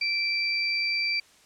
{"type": "tone pair together", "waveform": "sine", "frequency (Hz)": [2342, 4684], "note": ["D7", "D8"], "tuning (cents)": [-5, -5], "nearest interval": "octave", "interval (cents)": 1200, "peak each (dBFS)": [-26, -28], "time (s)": [0.01, 1.2], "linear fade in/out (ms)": 5, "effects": ["white hiss -57 dBFS RMS until 1.45 s", "low-pass 8000 Hz 12 dB/octave"]}